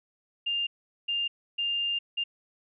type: tone bursts at uneven times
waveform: sine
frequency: 2803 Hz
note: F7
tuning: 6 cents sharp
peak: -26 dBFS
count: 4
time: 0.46-0.67 / 1.08-1.28 / 1.58-1.99 / 2.17-2.24 s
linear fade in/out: 10 ms
effects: none